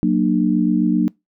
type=chord; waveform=sine; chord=Gb augmented; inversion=none; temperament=equal with one note detuned; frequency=185 / 233.1 / 300.2 Hz; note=Gb3 / Bb3 / D4; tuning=0 / 0 / +38 cents; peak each=-18 dBFS; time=0.03-1.08 s; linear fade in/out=0 ms; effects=noise-tail reverb RT60 0.2 s tail -25 dB re dry